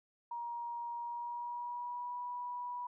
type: tone with pitch glide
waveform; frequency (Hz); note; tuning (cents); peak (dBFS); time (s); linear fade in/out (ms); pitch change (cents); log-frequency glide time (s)
sine; 946 to 977.1; A#5 to B5; +25 to -19; -38; 0.31-2.87; 5; +56; 0.96-2.17
effects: none